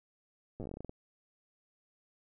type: slowing click train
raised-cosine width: 2 ms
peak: -29 dBFS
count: 14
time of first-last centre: 0.6-0.894 s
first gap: 8 ms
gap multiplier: 1.16
effects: none